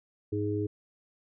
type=harmonic tone; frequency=103.83 Hz; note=G#2; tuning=in tune; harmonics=1 / 3 / 4; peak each=-32 / -32 / -32 dBFS; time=0.32-0.67 s; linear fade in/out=10 ms; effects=none